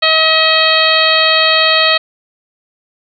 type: harmonic tone with a mistuned harmonic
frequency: 637 Hz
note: D#5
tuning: 41 cents sharp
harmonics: 1 / 2 / 3 / 4 / 5 / 6 / 7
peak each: -16 / -16 / -16 / -16 / -16 / -16 / -16 dBFS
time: 0.02-1.98 s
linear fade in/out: 10 ms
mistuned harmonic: 7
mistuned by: -44 cents
effects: none